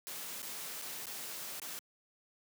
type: noise with dropouts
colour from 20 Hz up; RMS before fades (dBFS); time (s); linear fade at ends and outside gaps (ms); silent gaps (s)
white; -43; 0.07-1.79; 0; 0.42-0.428 / 0.816-0.821 / 1.057-1.068 / 1.598-1.618
effects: high-pass 150 Hz 12 dB/octave